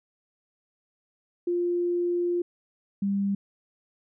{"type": "tone pair in turn", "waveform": "sine", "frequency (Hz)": [350, 198.77], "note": ["F4", "G3"], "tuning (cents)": [4, 24], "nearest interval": "minor seventh", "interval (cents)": 980, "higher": "first", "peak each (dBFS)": -23, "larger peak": "neither", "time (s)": [[1.47, 2.42], [3.02, 3.35]], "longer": "first", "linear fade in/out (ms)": 5, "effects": []}